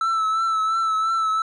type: tone with vibrato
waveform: triangle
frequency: 1318.5 Hz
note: E6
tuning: in tune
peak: -17 dBFS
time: 0.01-1.42 s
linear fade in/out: 2 ms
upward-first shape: triangle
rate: 2.9 Hz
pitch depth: 39 cents each way
effects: resampled to 24000 Hz